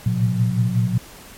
sine tone cluster, 114.1 / 119.5 / 130.7 / 181 Hz, A#2 / A#2 / C3 / F#3, -37 / +43 / -1 / -38 cents, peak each -21 / -20 / -27 / -22 dBFS, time 0.06-0.98 s, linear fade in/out 5 ms, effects pink hiss -42 dBFS RMS until 1.37 s + MP3 64 kbps

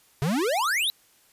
square exponential sweep, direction up, 130.81 to 4069 Hz, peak -23 dBFS, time 0.22-0.9 s, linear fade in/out 0 ms, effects white hiss -60 dBFS RMS until 1.32 s + resampled to 32000 Hz

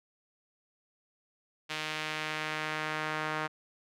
sawtooth tone with band-pass filter sweep, 154.8 Hz, D#3, 9 cents flat, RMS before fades -35 dBFS, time 1.69-3.48 s, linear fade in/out 20 ms, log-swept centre 2900 to 1400 Hz, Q 1.2, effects none

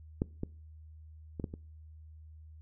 clicks, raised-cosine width 3 ms, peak -16 / -21 / -24 / -21 / -28 dBFS, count 5, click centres 0.219 / 0.434 / 1.398 / 1.442 / 1.539 s, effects noise-tail reverb RT60 0.4 s tail -23 dB re dry + added 78 Hz sine -49 dBFS peak until 2.61 s

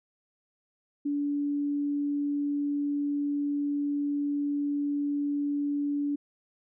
sine tone, 288 Hz, D4, 34 cents flat, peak -26 dBFS, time 1.05-6.16 s, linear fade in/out 10 ms, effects none

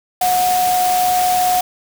sine tone in noise, 729 Hz, F#5, 26 cents flat, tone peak -13 dBFS, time 0.21-1.61 s, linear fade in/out 5 ms, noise white, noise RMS -23 dBFS, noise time 0.21-1.61 s, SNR +7 dB, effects none

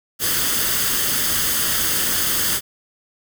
white noise with comb filter, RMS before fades -20 dBFS, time 0.19-2.61 s, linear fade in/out 50 ms, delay 0.62 ms, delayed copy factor +0.55, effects none

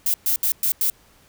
violet noise bursts at uneven times, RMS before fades -20 dBFS, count 5, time 0.06-0.14 / 0.26-0.36 / 0.43-0.52 / 0.63-0.72 / 0.81-0.9 s, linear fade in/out 2 ms, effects pink hiss -55 dBFS RMS until 1.28 s

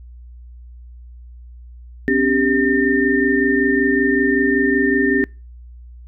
sine tone cluster, 257.4 / 282.7 / 393.9 / 1811 Hz, C4 / C#4 / G4 / A6, -28 / +34 / +8 / +49 cents, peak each -19 dBFS, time 2.08-5.24 s, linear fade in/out 0 ms, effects noise-tail reverb RT60 0.3 s tail -26 dB re dry + added 60 Hz sine -36 dBFS peak until 6.07 s

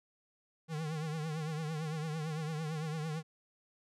square tone with vibrato, 156.5 Hz, D#3, 10 cents sharp, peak -36 dBFS, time 0.68-3.23 s, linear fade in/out 50 ms, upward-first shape triangle, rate 8.9 Hz, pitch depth 96 cents each way, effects low-pass 9000 Hz 12 dB/octave

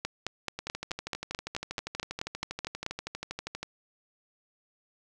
two click trains, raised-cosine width 0.2 ms, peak -18 / -14 dBFS, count 39 / 14, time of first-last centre 0.59-3.63 / 0.05-2.864 s, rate 12.5 / 4.62 Hz, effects none

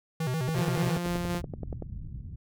square tone with vibrato, 143.2 Hz, D3, 43 cents flat, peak -28 dBFS, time 0.2-0.98 s, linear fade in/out 5 ms, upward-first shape square, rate 7.2 Hz, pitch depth 210 cents each way
click train, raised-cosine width 2 ms, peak -22 dBFS, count 15, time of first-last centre 0.49-1.823 s, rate 10.5 Hz
sawtooth tone with tremolo, 174.61 Hz, F3, in tune, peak -24 dBFS, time 0.53-1.42 s, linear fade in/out 50 ms, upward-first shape square, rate 3.9 Hz, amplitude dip 25%
white low-pass noise, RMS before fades -39 dBFS, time 1.05-2.36 s, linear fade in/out 10 ms, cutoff 140 Hz, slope 24 dB/octave
effects none

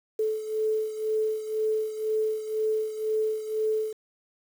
sine beating tone pair, 434.1 / 436.1 Hz, A4 / A4, -23 / -15 cents, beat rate 2 Hz, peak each -26 / -31 dBFS, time 0.19-3.93 s, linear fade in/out 5 ms, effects 8-bit

